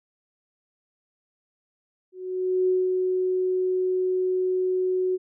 sine tone with ADSR envelope, 369.6 Hz, F#4, 2 cents flat, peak -18 dBFS, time 2.12-5.18 s, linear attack 560 ms, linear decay 200 ms, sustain -3 dB, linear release 33 ms, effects none

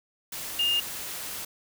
sine tone in noise, 2825 Hz, F7, 19 cents sharp, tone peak -22 dBFS, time 0.59-0.8 s, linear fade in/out 5 ms, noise white, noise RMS -36 dBFS, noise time 0.32-1.45 s, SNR +11 dB, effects none

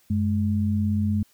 sine tone pair together, 94 / 211 Hz, F#2 / G#3, +28 / +28 cents, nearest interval octave + major second, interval 1400 cents, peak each -23 / -23 dBFS, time 0.1-1.23 s, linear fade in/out 5 ms, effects white hiss -61 dBFS RMS until 1.33 s

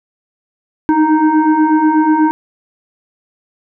sine tone with frequency modulation, 313.6 Hz, D#4, 14 cents sharp, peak -8 dBFS, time 0.89-2.31 s, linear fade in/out 0 ms, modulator 619 Hz, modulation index 1.1, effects none

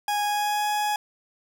40% pulse tone with pitch glide, 827 to 837.6 Hz, G#5 to G#5, -8 to +15 cents, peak -22 dBFS, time 0.08-0.96 s, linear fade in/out 2 ms, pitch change +23 cents, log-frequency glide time 0.23-0.68 s, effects none

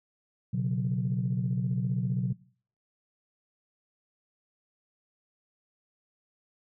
sine chord, B suspended second, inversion none, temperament equal with one note detuned, 123.47 / 138.59 / 182.56 Hz, B2 / C#3 / F#3, 0 / 0 / -23 cents, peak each -29 / -31 / -29 dBFS, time 0.53-2.33 s, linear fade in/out 10 ms, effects noise-tail reverb RT60 0.5 s tail -21 dB re dry + tanh soft clip ceiling -19 dBFS

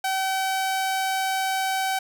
sawtooth tone, 765 Hz, G5, 42 cents flat, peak -19 dBFS, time 0.04-1.99 s, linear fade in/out 5 ms, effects none

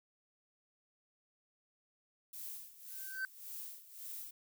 violet noise with tremolo, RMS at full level -45 dBFS, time 2.33-4.31 s, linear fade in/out 5 ms, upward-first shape sine, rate 1.8 Hz, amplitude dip 80%
triangle tone with exponential growth, 1543 Hz, G6, 28 cents flat, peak -31 dBFS, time 2.9-3.25 s, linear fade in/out 1 ms, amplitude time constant 74 ms
effects none

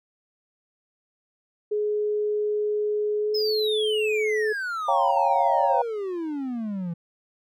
sine tone with pitch glide, 420 to 429.1 Hz, G#4 to A4, +19 to -43 cents, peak -22 dBFS, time 1.71-4.53 s, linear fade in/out 10 ms, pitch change +38 cents, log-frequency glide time 3.19-3.45 s
triangle exponential sweep, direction down, 5250 to 164.81 Hz, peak -25 dBFS, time 3.34-6.94 s, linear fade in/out 10 ms
sine chord, G half-diminished seventh, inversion second, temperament equal, 554.4 / 698.5 / 784 / 932.3 Hz, Db5 / F5 / G5 / Bb5, 0 / 0 / 0 / 0 cents, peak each -26 / -25 / -24 / -23 dBFS, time 4.88-5.82 s, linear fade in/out 5 ms
effects none

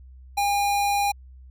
square tone, 810 Hz, G#5, 43 cents flat, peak -21 dBFS, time 0.37-1.12 s, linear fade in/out 10 ms, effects added 64 Hz sine -43 dBFS peak until 1.5 s

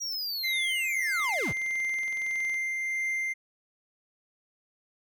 square linear sweep, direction down, 5760 to 42.81 Hz, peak -31 dBFS, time 0-1.53 s, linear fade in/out 20 ms
triangle tone with tremolo, 2093 Hz, C7, in tune, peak -25 dBFS, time 0.43-3.34 s, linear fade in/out 20 ms, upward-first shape triangle, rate 1.6 Hz, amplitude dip 25%
click train, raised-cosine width 0.2 ms, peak -30 dBFS, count 30, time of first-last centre 1.2-2.543 s, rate 21.6 Hz
effects none

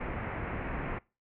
pink low-pass noise, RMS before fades -36 dBFS, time 0-0.99 s, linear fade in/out 10 ms, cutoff 2400 Hz, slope 48 dB/octave, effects noise-tail reverb RT60 0.3 s tail -23 dB re dry

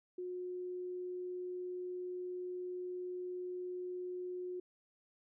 sine tone, 361.7 Hz, F#4, 39 cents flat, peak -39 dBFS, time 0.18-4.6 s, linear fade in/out 5 ms, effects none

